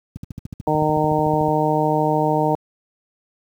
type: click train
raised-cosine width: 5 ms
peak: -17 dBFS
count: 19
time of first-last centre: 0.16-1.484 s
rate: 13.6 Hz
type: harmonic tone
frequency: 153.4 Hz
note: D#3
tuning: 24 cents flat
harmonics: 1 / 2 / 3 / 4 / 5 / 6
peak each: -23 / -23 / -23 / -23 / -23 / -23 dBFS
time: 0.67-2.55 s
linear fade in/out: 2 ms
effects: high-pass 80 Hz 12 dB/octave + 8-bit